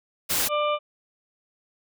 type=noise; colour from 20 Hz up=white; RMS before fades=-24 dBFS; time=0.29-0.49 s; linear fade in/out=20 ms
type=harmonic tone; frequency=595 Hz; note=D5; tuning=22 cents sharp; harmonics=1 / 2 / 4 / 5 / 6; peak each=-24 / -25 / -34 / -35 / -39 dBFS; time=0.48-0.79 s; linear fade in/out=50 ms
effects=none